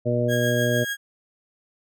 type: harmonic tone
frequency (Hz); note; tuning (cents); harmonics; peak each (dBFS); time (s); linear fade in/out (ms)
120.9; B2; -36; 1 / 2 / 3 / 4 / 5; -24 / -27 / -29 / -27 / -25; 0.05-0.85; 20
type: tone with tremolo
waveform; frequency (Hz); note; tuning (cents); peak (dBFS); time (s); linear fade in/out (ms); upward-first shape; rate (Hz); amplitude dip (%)
35% pulse; 1637; G#6; -25; -23; 0.28-0.97; 50; sine; 6.6; 35
effects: none